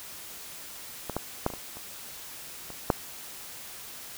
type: clicks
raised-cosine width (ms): 1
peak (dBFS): -18 / -14 / -10 / -24 / -23 / -28 / -27 / -6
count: 8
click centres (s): 1.097 / 1.166 / 1.464 / 1.502 / 1.537 / 1.77 / 2.703 / 2.902
effects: white hiss -43 dBFS RMS until 4.17 s